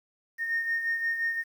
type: beating tone pair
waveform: sine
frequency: 1837 / 1842.7 Hz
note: A#6 / A#6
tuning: -26 / -21 cents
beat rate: 5.7 Hz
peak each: -26 / -34 dBFS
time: 0.38-1.44 s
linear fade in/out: 50 ms
effects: tanh soft clip ceiling -21 dBFS + 9-bit